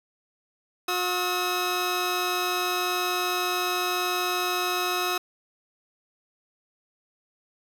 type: tone pair together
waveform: 15% pulse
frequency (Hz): 360 / 1280.9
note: F#4 / D#6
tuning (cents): -47 / +50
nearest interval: octave + minor seventh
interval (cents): 2197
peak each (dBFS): -21 / -21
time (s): 0.88-5.18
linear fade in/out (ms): 5
effects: none